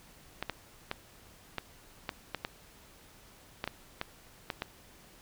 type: clicks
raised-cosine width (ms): 0.3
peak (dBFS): -17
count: 12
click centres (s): 0.426 / 0.497 / 0.914 / 1.583 / 2.092 / 2.347 / 2.449 / 3.641 / 3.676 / 4.014 / 4.502 / 4.621
effects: pink hiss -57 dBFS RMS until 5.21 s